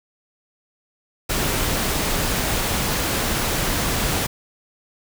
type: noise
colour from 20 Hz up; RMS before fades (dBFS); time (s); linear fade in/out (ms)
pink; -22; 1.29-4.27; 10
effects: none